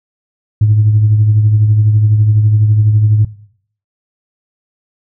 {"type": "tone with tremolo", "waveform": "sine", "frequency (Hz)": 106.7, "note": "G#2", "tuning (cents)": 47, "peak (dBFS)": -3, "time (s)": [0.61, 3.25], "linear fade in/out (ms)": 5, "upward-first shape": "triangle", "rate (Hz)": 12, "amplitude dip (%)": 50, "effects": ["noise-tail reverb RT60 0.6 s tail -18 dB re dry", "tanh soft clip ceiling -1 dBFS"]}